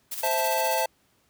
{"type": "noise with tremolo", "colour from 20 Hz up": "blue", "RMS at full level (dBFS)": -32, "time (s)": [0.11, 0.85], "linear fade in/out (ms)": 10, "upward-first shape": "square", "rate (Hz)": 15, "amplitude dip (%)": 50}
{"type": "chord", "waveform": "square", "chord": "A minor", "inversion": "first", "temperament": "equal", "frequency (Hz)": [523.3, 659.3, 880], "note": ["C5", "E5", "A5"], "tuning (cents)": [0, 0, 0], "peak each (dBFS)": [-30, -29, -27], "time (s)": [0.23, 0.86], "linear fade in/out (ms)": 5}
{"effects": ["pink hiss -66 dBFS RMS until 1.29 s", "high-pass 60 Hz 12 dB/octave"]}